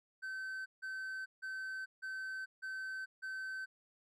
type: tone bursts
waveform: triangle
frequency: 1537 Hz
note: G6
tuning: 35 cents flat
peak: -38 dBFS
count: 6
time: 0.22-3.66 s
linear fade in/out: 20 ms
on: 440 ms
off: 160 ms
effects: resampled to 32000 Hz